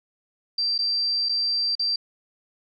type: tone with dropouts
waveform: sine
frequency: 4699 Hz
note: D8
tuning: in tune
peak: -21 dBFS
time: 0.58-1.96 s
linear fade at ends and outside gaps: 5 ms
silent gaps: 0.78-0.788 / 1.288-1.292 / 1.753-1.794 s
effects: none